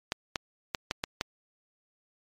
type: clicks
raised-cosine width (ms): 0.2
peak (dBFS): -11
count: 6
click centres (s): 0.121 / 0.358 / 0.748 / 0.911 / 1.039 / 1.211
effects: MP3 64 kbps